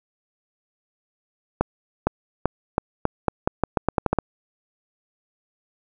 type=accelerating click train; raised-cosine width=1 ms; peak=-4 dBFS; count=14; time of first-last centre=1.61-4.187 s; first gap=460 ms; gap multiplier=0.84; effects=none